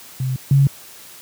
sine tone pair in turn, 130 / 138.48 Hz, C3 / C#3, -11 / -1 cents, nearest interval minor second, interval 110 cents, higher second, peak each -18 / -9 dBFS, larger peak second, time 0.2-0.36 / 0.51-0.67 s, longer neither, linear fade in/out 2 ms, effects white hiss -41 dBFS RMS until 1.21 s + high-pass 80 Hz 12 dB/octave

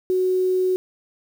sine tone with quantisation, 370 Hz, F#4, in tune, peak -17 dBFS, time 0.1-0.76 s, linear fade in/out 0 ms, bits 7, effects none

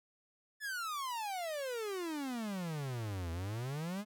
45% pulse exponential two-way sweep, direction down then up, 1760 to 81.1 to 216.1 Hz, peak -37 dBFS, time 0.6-4.05 s, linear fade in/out 50 ms, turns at 3.31 s, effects none

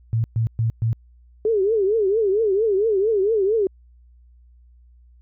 sine tone bursts, 113.4 Hz, A#2, 47 cents flat, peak -17 dBFS, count 4, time 0.13-0.93 s, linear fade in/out 0 ms, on 110 ms, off 120 ms
sine tone with vibrato, 415.3 Hz, G#4, in tune, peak -16 dBFS, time 1.45-3.67 s, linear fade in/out 2 ms, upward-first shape triangle, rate 4.4 Hz, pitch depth 200 cents each way
effects added 60 Hz sine -48 dBFS peak until 5.21 s

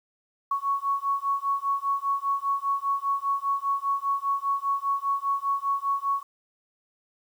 sine beating tone pair, 1108.7 / 1113.7 Hz, C#6 / C#6, 0 / +8 cents, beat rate 5 Hz, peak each -27 dBFS, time 0.51-6.23 s, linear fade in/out 5 ms, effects 9-bit

